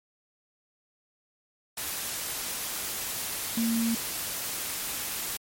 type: tone in noise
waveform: sine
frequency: 229.2 Hz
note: A#3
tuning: 29 cents flat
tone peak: -24 dBFS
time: 3.57-3.95 s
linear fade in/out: 5 ms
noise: white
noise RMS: -33 dBFS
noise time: 1.77-5.37 s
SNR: +6 dB
effects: MP3 64 kbps